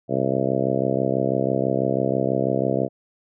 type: harmonic tone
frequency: 66.1 Hz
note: C2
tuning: 18 cents sharp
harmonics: 2 / 3 / 4 / 5 / 6 / 7 / 8 / 9 / 10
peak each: -28 / -28 / -28 / -28 / -28 / -28 / -28 / -28 / -28 dBFS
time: 0.08-2.89 s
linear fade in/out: 50 ms
effects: none